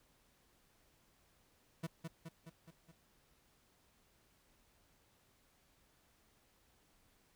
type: tone with echo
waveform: 40% pulse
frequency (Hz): 163.7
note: E3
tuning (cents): -12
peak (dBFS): -37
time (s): 1.83-1.87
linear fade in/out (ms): 10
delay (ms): 210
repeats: 5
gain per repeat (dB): -4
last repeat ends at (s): 2.92
effects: pink hiss -72 dBFS RMS until 7.35 s